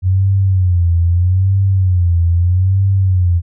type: tone with vibrato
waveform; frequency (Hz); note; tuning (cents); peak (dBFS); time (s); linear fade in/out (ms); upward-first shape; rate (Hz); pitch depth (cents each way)
sine; 91; F#2; -28; -9; 0.02-3.42; 50; sine; 0.79; 120
effects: none